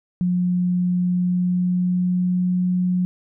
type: tone with pitch glide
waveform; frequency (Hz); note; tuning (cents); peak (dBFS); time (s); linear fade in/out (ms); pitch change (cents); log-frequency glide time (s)
sine; 179.1 to 180.97; F3 to F#3; +44 to -38; -17; 0.21-3.05; 0; +18; 1-2.62
effects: none

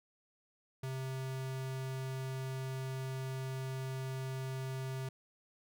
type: tone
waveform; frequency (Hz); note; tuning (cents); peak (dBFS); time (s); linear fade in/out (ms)
square; 131.8; C3; +13; -38; 0.83-5.09; 5
effects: none

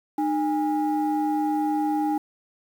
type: tone pair together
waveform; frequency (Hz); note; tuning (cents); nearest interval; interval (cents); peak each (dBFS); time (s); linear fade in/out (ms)
sine; 304.9 / 816.8; D#4 / G#5; -35 / -29; octave + perfect fourth; 1706; -22 / -24; 0.18-2.18; 5
effects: tanh soft clip ceiling -16 dBFS + 8-bit

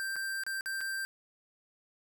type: tone with dropouts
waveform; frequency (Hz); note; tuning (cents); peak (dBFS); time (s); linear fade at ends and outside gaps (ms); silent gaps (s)
square; 1573; G6; +6; -34; 0-1.05; 0; 0.158-0.164 / 0.436-0.465 / 0.609-0.659 / 0.807-0.812
effects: none

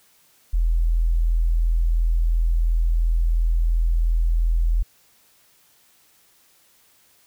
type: tone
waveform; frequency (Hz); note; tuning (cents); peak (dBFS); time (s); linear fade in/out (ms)
sine; 41.44; E1; +10; -16; 0.53-4.83; 10
effects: white hiss -58 dBFS RMS until 7.26 s

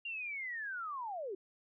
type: linear sweep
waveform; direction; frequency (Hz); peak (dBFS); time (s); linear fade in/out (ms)
sine; down; 2806 to 356; -38; 0.05-1.35; 5
effects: none

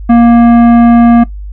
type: tone with tanh clipping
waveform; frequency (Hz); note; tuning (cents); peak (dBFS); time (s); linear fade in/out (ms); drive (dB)
sine; 235.2; A#3; +16; -3; 0.09-1.24; 10; 13
effects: noise-tail reverb RT60 0.1 s tail -17 dB re dry + added 50 Hz sine -20 dBFS peak until 1.52 s

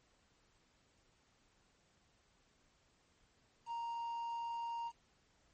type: tone with quantisation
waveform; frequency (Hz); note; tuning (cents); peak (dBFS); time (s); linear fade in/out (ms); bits
triangle; 932.3; A#5; 0; -37; 3.66-4.92; 50; 10
effects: pink hiss -73 dBFS RMS until 5.53 s + MP3 32 kbps

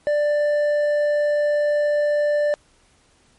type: tone with hard clipping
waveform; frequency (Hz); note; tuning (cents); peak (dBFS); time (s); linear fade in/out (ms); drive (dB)
sine; 590; D5; +8; -18; 0.07-2.54; 0; 5
effects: pink hiss -58 dBFS RMS until 3.38 s + MP3 48 kbps

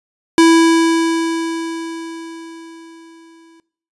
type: tone with exponential decay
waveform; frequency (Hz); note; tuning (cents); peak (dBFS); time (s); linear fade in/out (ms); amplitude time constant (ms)
square; 329.6; E4; 0; -6; 0.38-3.6; 1; 700
effects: noise-tail reverb RT60 0.5 s tail -20 dB re dry + resampled to 24000 Hz

